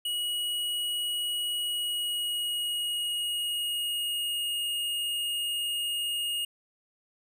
square tone with pitch glide, 2909 to 2857 Hz, F#7 to F7, -30 to +39 cents, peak -29 dBFS, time 0.05-6.45 s, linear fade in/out 5 ms, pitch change -31 cents, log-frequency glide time 1.58-4.67 s, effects none

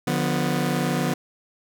sawtooth chord, B diminished, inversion first, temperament just, 148.16 / 177.8 / 246.9 Hz, D3 / F3 / B3, +16 / +31 / 0 cents, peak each -22 dBFS, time 0.07-1.14 s, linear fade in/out 5 ms, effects none

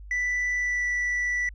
sine tone with pitch glide, 1978 to 1964.3 Hz, B6 to B6, +2 to -10 cents, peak -21 dBFS, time 0.11-1.49 s, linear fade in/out 2 ms, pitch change -12 cents, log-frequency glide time 0.54-0.86 s, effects tanh soft clip ceiling -23 dBFS + added 50 Hz sine -40 dBFS peak until 1.54 s

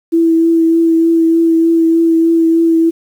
sine tone with vibrato, 329.6 Hz, E4, in tune, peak -7 dBFS, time 0.12-2.91 s, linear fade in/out 20 ms, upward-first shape triangle, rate 3.3 Hz, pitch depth 19 cents each way, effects 7-bit

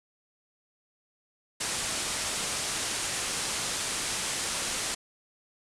white low-pass noise, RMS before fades -32 dBFS, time 1.6-4.95 s, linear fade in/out 10 ms, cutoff 9900 Hz, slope 48 dB/octave, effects none

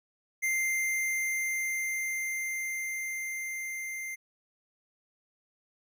square tone with level ramp, 2093 Hz, C7, in tune, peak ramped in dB -27 to -36 dBFS, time 0.42-4.16 s, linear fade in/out 20 ms, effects none

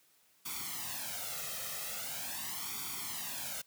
white noise with flanger, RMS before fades -40 dBFS, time 0.45-3.62 s, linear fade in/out 10 ms, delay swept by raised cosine 0.87 to 1.59 ms, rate 0.42 Hz, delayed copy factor +0.8, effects white hiss -68 dBFS RMS until 3.66 s + high-pass 100 Hz 12 dB/octave

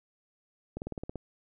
slowing click train, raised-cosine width 2 ms, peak -23 dBFS, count 8, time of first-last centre 0.77-1.157 s, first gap 49 ms, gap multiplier 1.04, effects none

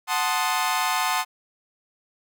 sawtooth chord, F# diminished seventh, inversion none, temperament equal, 740 / 880 / 1046.5 / 1244.5 Hz, F#5 / A5 / C6 / Eb6, 0 / 0 / 0 / 0 cents, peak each -24 / -23 / -23 / -25 dBFS, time 0.07-1.25 s, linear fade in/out 50 ms, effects none

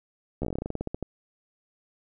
slowing click train, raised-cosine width 2 ms, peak -17 dBFS, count 17, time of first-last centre 0.42-1.027 s, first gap 13 ms, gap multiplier 1.13, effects none

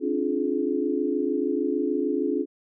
sine tone cluster, 269.8 / 296.4 / 348.6 / 423.3 Hz, C#4 / D4 / F4 / G#4, -47 / +16 / -3 / +33 cents, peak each -28 dBFS, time 0-2.46 s, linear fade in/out 50 ms, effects none

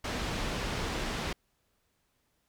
pink low-pass noise, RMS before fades -34 dBFS, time 0.04-1.33 s, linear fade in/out 5 ms, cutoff 5100 Hz, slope 12 dB/octave, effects pink hiss -75 dBFS RMS until 2.48 s

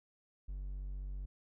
triangle tone, 47.71 Hz, G1, 46 cents flat, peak -37 dBFS, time 0.48-1.26 s, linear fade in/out 10 ms, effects none

